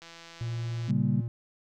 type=click train; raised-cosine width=0.2 ms; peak=-30 dBFS; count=149; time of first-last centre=0.02-0.906 s; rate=167 Hz
type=tone with pitch glide; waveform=triangle; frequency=116.54 to 117.22 Hz; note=A#2 to A#2; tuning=0 to +10 cents; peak=-28 dBFS; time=0.41-1.28 s; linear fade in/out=0 ms; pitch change=+10 cents; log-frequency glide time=1.09-1.16 s
type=chord; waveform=sine; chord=G diminished; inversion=second; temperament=equal; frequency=138.59 / 196 / 233.1 Hz; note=Db3 / G3 / Bb3; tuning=0 / 0 / 0 cents; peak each=-27 / -28 / -31 dBFS; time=0.88-1.21 s; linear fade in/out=10 ms
effects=none